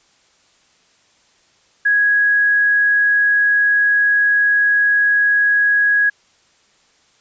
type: tone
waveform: sine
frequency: 1661.2 Hz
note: G#6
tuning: in tune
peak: -11 dBFS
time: 1.85-6.1 s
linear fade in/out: 10 ms
effects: white hiss -56 dBFS RMS until 7.2 s + resampled to 16000 Hz